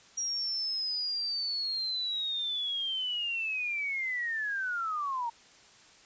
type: linear sweep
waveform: sine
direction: down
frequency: 5700 to 909 Hz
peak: -30 dBFS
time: 0.17-5.3 s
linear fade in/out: 10 ms
effects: white hiss -57 dBFS RMS until 6.05 s + resampled to 16000 Hz